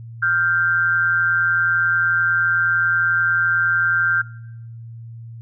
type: tone pair together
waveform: sine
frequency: 1396.9 / 1568 Hz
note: F6 / G6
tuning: 0 / 0 cents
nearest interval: major second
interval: 200 cents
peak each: -18 dBFS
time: 0.22-4.22 s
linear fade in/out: 10 ms
effects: noise-tail reverb RT60 0.9 s tail -23 dB re dry + added 115 Hz sine -33 dBFS peak until 5.41 s